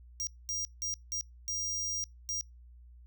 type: tone bursts at uneven times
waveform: square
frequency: 5700 Hz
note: F8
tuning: 34 cents sharp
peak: -33 dBFS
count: 6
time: 0.2-0.27 / 0.49-0.65 / 0.82-0.94 / 1.12-1.21 / 1.48-2.04 / 2.29-2.41 s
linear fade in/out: 0 ms
effects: noise-tail reverb RT60 0.2 s tail -25 dB re dry + added 60 Hz sine -51 dBFS peak until 3.06 s